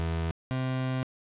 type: tone pair in turn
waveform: 30% pulse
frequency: 82.2 / 129.73 Hz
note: E2 / C3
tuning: -4 / -14 cents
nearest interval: minor sixth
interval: 790 cents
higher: second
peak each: -25 dBFS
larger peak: neither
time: 0-0.31 / 0.51-1.03 s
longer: second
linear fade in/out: 0 ms
effects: resampled to 8000 Hz + 10-bit